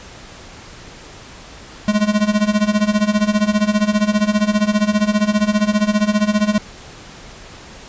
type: tone with tremolo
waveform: square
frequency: 210 Hz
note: G#3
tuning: 19 cents sharp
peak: -11 dBFS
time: 1.88-6.58 s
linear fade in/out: 0 ms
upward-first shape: sine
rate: 15 Hz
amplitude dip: 85%
effects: pink hiss -38 dBFS RMS until 7.88 s + resampled to 16000 Hz